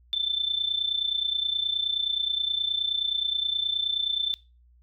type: tone with amplitude modulation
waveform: sine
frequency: 3539 Hz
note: A7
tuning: 9 cents sharp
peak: -21 dBFS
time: 0.13-4.34 s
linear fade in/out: 0 ms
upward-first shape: sine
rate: 29.5 Hz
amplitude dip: 75%
effects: noise-tail reverb RT60 0.3 s tail -21 dB re dry + added 60 Hz sine -55 dBFS peak until 4.82 s